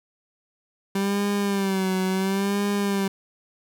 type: tone with vibrato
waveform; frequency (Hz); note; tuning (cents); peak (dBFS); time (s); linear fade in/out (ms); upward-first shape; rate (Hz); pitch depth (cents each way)
30% pulse; 194.9; G3; -10; -19; 0.95-3.08; 5; sine; 0.72; 70
effects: none